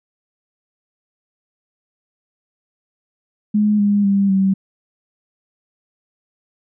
sine tone with pitch steps, 210 / 204 / 198.21 / 192.57 Hz, G#3 / G#3 / G3 / G3, +19 / -31 / +19 / -31 cents, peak -12 dBFS, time 3.54-4.54 s, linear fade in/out 10 ms, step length 250 ms, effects none

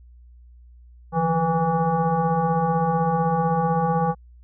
sine tone with frequency modulation, 493.9 Hz, B4, in tune, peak -18 dBFS, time 1.12-4.15 s, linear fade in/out 50 ms, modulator 324 Hz, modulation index 1.7, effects added 60 Hz sine -45 dBFS peak until 4.43 s

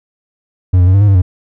triangle tone with pitch steps, 91.4 / 89.1 / 93.2 / 99 / 103.5 / 98.1 / 90.8 Hz, F#2 / F2 / F#2 / G2 / G#2 / G2 / F#2, -21 / +35 / +13 / +18 / -5 / +2 / -32 cents, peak -3 dBFS, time 0.73-1.22 s, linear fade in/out 10 ms, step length 70 ms, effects none

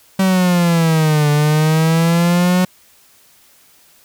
45% pulse exponential two-way sweep, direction down then up, 192.2 to 146.83 to 183.9 Hz, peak -11 dBFS, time 0.19-2.65 s, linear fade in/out 5 ms, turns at 1.3 s, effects white hiss -50 dBFS RMS until 4.04 s

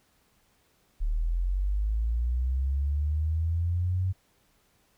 sine linear sweep, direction up, 36.38 to 94.4 Hz, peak -24 dBFS, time 1-4.13 s, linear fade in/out 20 ms, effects pink hiss -67 dBFS RMS until 4.97 s

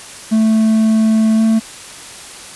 triangle tone with pitch glide, 220 to 222.4 Hz, A3 to A3, 0 to +19 cents, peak -7 dBFS, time 0.31-1.6 s, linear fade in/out 20 ms, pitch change +19 cents, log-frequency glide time 1.36-1.41 s, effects white hiss -33 dBFS RMS until 2.55 s + resampled to 24000 Hz

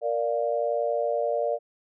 sine chord, Bb major, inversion none, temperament equal, 466.2 / 587.3 / 698.5 Hz, Bb4 / D5 / F5, 0 / 0 / 0 cents, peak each -28 / -26 / -30 dBFS, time 0.01-1.59 s, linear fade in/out 50 ms, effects none

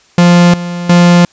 45% pulse tone with tremolo, 174.61 Hz, F3, in tune, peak -3 dBFS, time 0.18-1.25 s, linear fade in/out 2 ms, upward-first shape square, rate 1.4 Hz, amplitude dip 80%, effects white hiss -47 dBFS RMS until 1.32 s + resampled to 16000 Hz

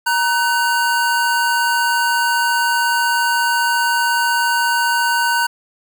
square tone pair together, 942.4 / 1508 Hz, A#5 / F#6, +19 / +32 cents, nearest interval minor sixth, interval 813 cents, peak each -18 dBFS, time 0.06-5.47 s, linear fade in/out 10 ms, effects 8-bit

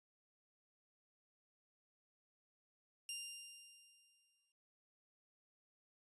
15% pulse tone with exponential decay, 2794 Hz, F7, in tune, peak -35 dBFS, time 3.09-4.52 s, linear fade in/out 1 ms, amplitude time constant 310 ms, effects resampled to 24000 Hz

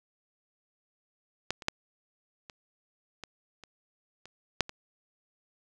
clicks, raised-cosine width 0.2 ms, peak -12 / -26 / -9 / -27 / -23 / -30 / -30 / -6 / -23 dBFS, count 9, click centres 1.506 / 1.622 / 1.684 / 2.498 / 3.237 / 3.637 / 4.256 / 4.607 / 4.694 s, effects none

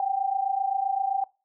sine tone pair together, 761.3 / 789 Hz, F#5 / G5, +49 / +11 cents, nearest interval minor second, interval 62 cents, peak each -28 / -25 dBFS, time 0-1.24 s, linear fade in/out 2 ms, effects noise-tail reverb RT60 0.3 s tail -22 dB re dry

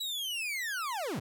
40% pulse linear sweep, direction down, 3951 to 82.9 Hz, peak -32 dBFS, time 0-1.2 s, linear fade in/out 10 ms, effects none

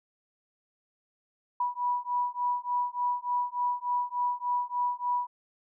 sine beating tone pair, 977 / 980.4 Hz, B5 / B5, -19 / -13 cents, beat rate 3.4 Hz, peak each -30 dBFS, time 1.6-5.27 s, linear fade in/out 5 ms, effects none

